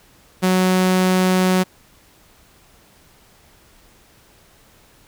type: tone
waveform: sawtooth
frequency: 185 Hz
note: F#3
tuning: in tune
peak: -10 dBFS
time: 0.42-1.64 s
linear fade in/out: 20 ms
effects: pink hiss -52 dBFS RMS until 5.07 s